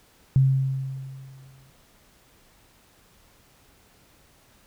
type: tone with exponential decay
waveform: sine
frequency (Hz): 133.7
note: C3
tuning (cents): +38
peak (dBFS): -13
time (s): 0.36-1.7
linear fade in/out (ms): 0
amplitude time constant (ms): 290
effects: pink hiss -58 dBFS RMS until 4.66 s